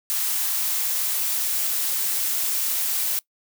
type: noise with high-pass filter sweep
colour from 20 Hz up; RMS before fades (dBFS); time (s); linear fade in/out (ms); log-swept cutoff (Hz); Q
blue; -24; 0.1-3.19; 0; 920 to 220; 1.2
effects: noise-tail reverb RT60 0.1 s tail -22 dB re dry